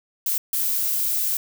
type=noise bursts at uneven times; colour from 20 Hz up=violet; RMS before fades=-23 dBFS; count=2; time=0.26-0.38 / 0.53-1.37 s; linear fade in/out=2 ms; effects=none